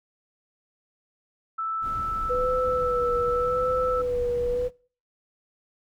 sine tone, 1318.5 Hz, E6, in tune, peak -26 dBFS, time 1.58-4.02 s, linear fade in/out 10 ms
brown noise, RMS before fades -37 dBFS, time 1.81-4.71 s, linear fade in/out 50 ms
sine tone with vibrato, 495.6 Hz, B4, 6 cents sharp, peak -23 dBFS, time 2.29-4.69 s, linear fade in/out 20 ms, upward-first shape sine, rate 0.85 Hz, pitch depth 40 cents each way
effects noise-tail reverb RT60 0.4 s tail -22 dB re dry

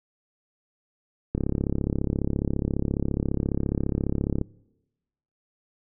click train, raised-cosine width 3 ms, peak -12 dBFS, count 107, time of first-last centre 1.35-4.414 s, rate 34.6 Hz, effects noise-tail reverb RT60 1.0 s tail -24 dB re dry

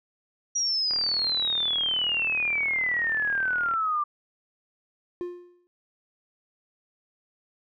sine exponential sweep, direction down, 5790 to 1174.7 Hz, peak -23 dBFS, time 0.55-4.04 s, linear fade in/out 10 ms
click train, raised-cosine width 0.5 ms, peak -24 dBFS, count 111, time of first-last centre 0.91-3.738 s, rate 38.9 Hz
triangle tone with exponential decay, 353.5 Hz, F4, 21 cents sharp, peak -25 dBFS, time 5.21-5.67 s, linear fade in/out 0 ms, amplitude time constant 99 ms
effects none

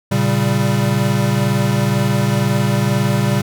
square chord, G diminished, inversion first, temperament equal, 116.54 / 138.59 / 196 Hz, Bb2 / Db3 / G3, 0 / 0 / 0 cents, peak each -19 dBFS, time 0.11-3.42 s, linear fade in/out 10 ms, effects none

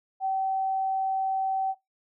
sine tone, 768 Hz, G5, 36 cents flat, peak -24 dBFS, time 0.2-1.75 s, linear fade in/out 50 ms, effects noise-tail reverb RT60 0.2 s tail -22 dB re dry

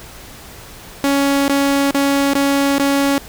sawtooth tone with dropouts, 278.9 Hz, C#4, 11 cents sharp, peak -9 dBFS, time 1.04-3.18 s, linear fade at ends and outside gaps 0 ms, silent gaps 1.48-1.496 / 1.909-1.946 / 2.335-2.352 / 2.783-2.797 s, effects pink hiss -37 dBFS RMS until 3.28 s

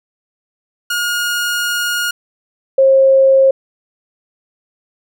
sawtooth / sine tone pair in turn, 1431 / 536 Hz, F6 / C5, +42 / +42 cents, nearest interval octave + perfect fourth, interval 1700 cents, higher first, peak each -12 / -6 dBFS, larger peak second, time 0.9-2.11 / 2.78-3.51 s, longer first, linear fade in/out 5 ms, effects none

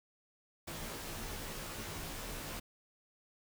pink noise with comb filter, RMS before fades -43 dBFS, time 0.67-2.6 s, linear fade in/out 10 ms, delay 16 ms, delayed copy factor -0.95, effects none

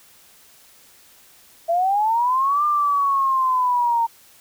sine linear two-way sweep, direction up then down, 659.3 to 1200 to 914 Hz, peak -16 dBFS, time 1.68-4.07 s, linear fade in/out 20 ms, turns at 2.65 s, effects white hiss -51 dBFS RMS until 4.4 s

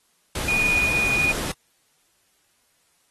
sine tone in noise, 2459 Hz, D#7, 21 cents flat, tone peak -19 dBFS, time 0.48-1.32 s, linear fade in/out 5 ms, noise pink, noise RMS -29 dBFS, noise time 0.35-1.52 s, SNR +7 dB, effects white hiss -65 dBFS RMS until 3.1 s + AAC 32 kbps

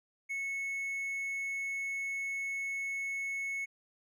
triangle tone, 2200 Hz, C#7, 14 cents flat, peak -32 dBFS, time 0.29-3.66 s, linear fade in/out 20 ms, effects none

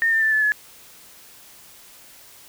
sine tone with pitch steps, 1827 / 1795.6 / 1764.8 / 1734.4 / 1704.7 Hz, A#6 / A6 / A6 / A6 / G#6, -35 / +35 / +5 / -25 / +45 cents, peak -16 dBFS, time 0.02-0.52 s, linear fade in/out 0 ms, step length 100 ms, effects white hiss -47 dBFS RMS until 2.48 s

